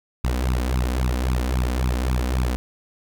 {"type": "tone with flanger", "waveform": "sawtooth", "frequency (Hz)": 62.7, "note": "B1", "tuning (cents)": 27, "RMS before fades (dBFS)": -22, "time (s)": [0.24, 2.56], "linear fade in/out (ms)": 0, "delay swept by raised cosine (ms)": [0.77, 4.07], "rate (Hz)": 3.7, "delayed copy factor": 1, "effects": []}